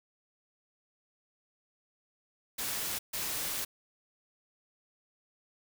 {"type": "noise bursts at uneven times", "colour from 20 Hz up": "white", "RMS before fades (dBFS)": -35, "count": 2, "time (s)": [[2.58, 2.99], [3.13, 3.65]], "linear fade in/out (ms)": 10, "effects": []}